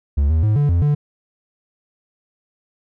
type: tone with pitch steps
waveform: triangle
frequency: 71.2 / 79.8 / 107 / 145.2 / 86 / 146.8 Hz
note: C#2 / D#2 / A2 / D3 / F2 / D3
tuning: +47 / +44 / -48 / -19 / -26 / 0 cents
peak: -11 dBFS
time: 0.17-0.95 s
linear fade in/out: 10 ms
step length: 130 ms
effects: none